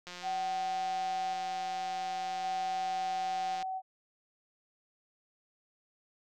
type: click train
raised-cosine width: 0.2 ms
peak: -27 dBFS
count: 634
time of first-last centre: 0.07-3.626 s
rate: 178 Hz
type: tone with tremolo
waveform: sine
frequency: 756 Hz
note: F#5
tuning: 37 cents sharp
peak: -31 dBFS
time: 0.22-3.82 s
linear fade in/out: 50 ms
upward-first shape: square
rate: 0.45 Hz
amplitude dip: 25%
effects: none